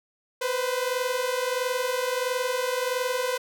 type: tone pair together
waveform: sawtooth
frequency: 493.5 / 515 Hz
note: B4 / C5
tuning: -1 / -28 cents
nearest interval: minor second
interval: 73 cents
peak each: -24 dBFS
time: 0.41-3.38 s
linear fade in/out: 10 ms
effects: none